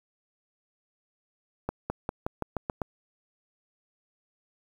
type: accelerating click train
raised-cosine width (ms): 1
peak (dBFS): -15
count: 8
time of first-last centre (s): 1.69-2.818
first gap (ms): 210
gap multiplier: 0.91
effects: 8-bit